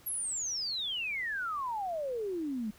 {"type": "exponential sweep", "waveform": "sine", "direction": "down", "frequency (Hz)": [11710, 204.6], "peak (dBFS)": -32, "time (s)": [0.06, 2.71], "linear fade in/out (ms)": 10, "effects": ["pink hiss -59 dBFS RMS until 2.78 s"]}